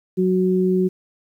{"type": "tone pair together", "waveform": "sine", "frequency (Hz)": [184.9, 369.8], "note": ["F#3", "F#4"], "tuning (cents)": [-1, -1], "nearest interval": "octave", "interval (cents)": 1200, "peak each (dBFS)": -18, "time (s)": [0.17, 0.89], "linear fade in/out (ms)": 20, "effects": ["9-bit"]}